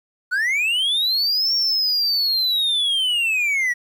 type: linear two-way sweep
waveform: triangle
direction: up then down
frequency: 1428 to 5540 to 1898 Hz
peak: -16 dBFS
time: 0.31-3.74 s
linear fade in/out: 20 ms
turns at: 1.54 s
effects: 9-bit